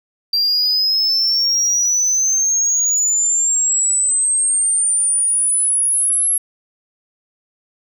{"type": "exponential sweep", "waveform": "sine", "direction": "up", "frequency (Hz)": [4711, 11230], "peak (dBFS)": -11, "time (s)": [0.33, 6.38], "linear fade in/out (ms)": 5, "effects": ["tanh soft clip ceiling -12 dBFS"]}